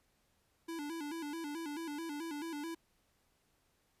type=tone with vibrato; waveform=square; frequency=311.1 Hz; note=D#4; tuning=in tune; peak=-40 dBFS; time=0.68-2.75 s; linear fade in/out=10 ms; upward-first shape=square; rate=4.6 Hz; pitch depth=110 cents each way; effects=pink hiss -75 dBFS RMS until 4 s + resampled to 32000 Hz